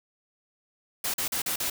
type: noise bursts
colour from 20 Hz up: white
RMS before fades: -29 dBFS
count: 5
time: 1.04-1.7 s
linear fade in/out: 5 ms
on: 100 ms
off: 40 ms
effects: none